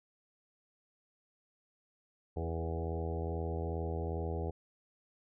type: harmonic tone with a mistuned harmonic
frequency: 82.41 Hz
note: E2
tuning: in tune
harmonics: 1 / 2 / 3 / 4 / 5 / 6 / 7 / 8 / 9 / 10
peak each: -36 / -43 / -50 / -45 / -42 / -44 / -51 / -50 / -47 / -52 dBFS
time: 2.36-4.51 s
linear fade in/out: 10 ms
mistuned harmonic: 6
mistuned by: -20 cents
effects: none